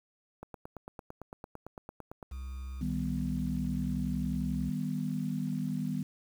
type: click train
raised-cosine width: 1 ms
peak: -28 dBFS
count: 17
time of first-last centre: 0.43-2.228 s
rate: 8.9 Hz
type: tone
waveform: triangle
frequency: 65.41 Hz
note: C2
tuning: in tune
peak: -35 dBFS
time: 2.31-4.7 s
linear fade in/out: 10 ms
type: chord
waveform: sine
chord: Eb augmented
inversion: none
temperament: equal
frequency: 155.56 / 196 / 246.9 Hz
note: Eb3 / G3 / B3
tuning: 0 / 0 / 0 cents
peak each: -35 dBFS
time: 2.81-6.03 s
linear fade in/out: 5 ms
effects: 9-bit